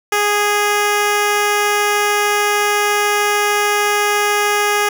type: tone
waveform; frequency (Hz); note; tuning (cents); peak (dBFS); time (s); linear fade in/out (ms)
10% pulse; 413.6; G#4; -7; -5; 0.12-4.89; 5
effects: none